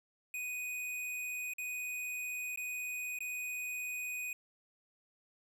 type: tone with dropouts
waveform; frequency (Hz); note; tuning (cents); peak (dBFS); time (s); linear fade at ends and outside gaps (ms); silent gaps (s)
square; 2489; D#7; 0; -38; 0.34-4.33; 2; 1.536-1.583 / 2.56-2.574 / 3.188-3.205
effects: none

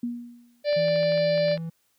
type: tone with exponential decay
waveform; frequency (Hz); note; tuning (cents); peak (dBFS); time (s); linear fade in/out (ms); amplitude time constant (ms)
sine; 239.4; A#3; +46; -24; 0.03-0.63; 5; 130
type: harmonic tone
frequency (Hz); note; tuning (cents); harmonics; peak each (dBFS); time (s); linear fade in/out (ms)
587.3; D5; 0; 1 / 3 / 4 / 5 / 6 / 7 / 8 / 9; -20 / -38 / -38 / -44 / -44 / -37 / -38 / -50; 0.64-1.58; 50
type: clicks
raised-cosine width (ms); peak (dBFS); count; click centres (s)
0.3; -25; 10; 0.729 / 0.883 / 0.96 / 1.031 / 1.121 / 1.177 / 1.378 / 1.483 / 1.515 / 1.576
type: tone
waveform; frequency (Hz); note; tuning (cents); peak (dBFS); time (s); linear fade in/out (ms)
triangle; 164.81; E3; 0; -28; 0.76-1.7; 10
effects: white hiss -69 dBFS RMS until 1.98 s

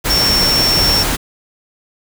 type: tone in noise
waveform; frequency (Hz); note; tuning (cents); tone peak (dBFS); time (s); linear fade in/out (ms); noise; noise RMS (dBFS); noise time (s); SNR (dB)
sine; 5450; F8; -43; -12; 0.09-1.04; 20; pink; -17; 0.04-1.17; +2
effects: none

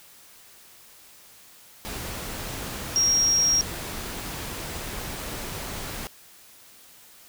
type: tone in noise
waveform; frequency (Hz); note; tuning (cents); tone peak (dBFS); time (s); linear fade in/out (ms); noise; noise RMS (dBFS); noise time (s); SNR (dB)
sine; 5610; F8; +7; -18; 2.96-3.61; 0; pink; -34; 1.85-6.07; +13
effects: white hiss -51 dBFS RMS until 7.28 s

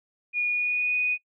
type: tone with pitch glide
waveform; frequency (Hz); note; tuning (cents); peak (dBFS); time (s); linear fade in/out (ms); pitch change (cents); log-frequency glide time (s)
sine; 2444 to 2481; D#7 to D#7; -32 to -6; -22; 0.33-1.18; 50; +26; 0.49-0.96
effects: noise-tail reverb RT60 0.1 s tail -23 dB re dry

